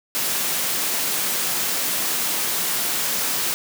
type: high-pass noise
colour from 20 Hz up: white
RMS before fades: -23 dBFS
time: 0.15-3.54 s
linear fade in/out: 0 ms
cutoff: 130 Hz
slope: 24 dB/octave
effects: none